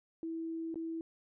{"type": "tone with dropouts", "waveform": "sine", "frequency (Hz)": 327.2, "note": "E4", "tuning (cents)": -13, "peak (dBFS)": -36, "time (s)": [0.23, 1.01], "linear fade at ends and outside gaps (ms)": 1, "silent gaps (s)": [0.743, 0.757], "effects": []}